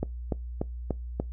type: click train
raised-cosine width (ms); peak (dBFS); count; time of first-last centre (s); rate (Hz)
2; -14; 5; 0.03-1.2; 3.42
effects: noise-tail reverb RT60 0.2 s tail -23 dB re dry + added 60 Hz sine -34 dBFS peak until 1.32 s